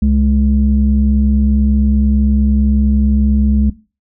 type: tone pair together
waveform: sine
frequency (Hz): 66.73 / 211.4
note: C2 / G#3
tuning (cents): +35 / +31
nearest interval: octave + minor sixth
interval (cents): 1996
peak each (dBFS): -11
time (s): 0.02-3.7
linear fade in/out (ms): 5
effects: noise-tail reverb RT60 0.3 s tail -17 dB re dry + tanh soft clip ceiling -2 dBFS